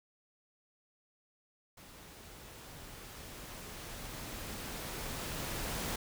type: noise with level ramp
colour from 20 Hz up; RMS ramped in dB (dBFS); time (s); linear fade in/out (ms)
pink; -54 to -37; 1.77-5.96; 5
effects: none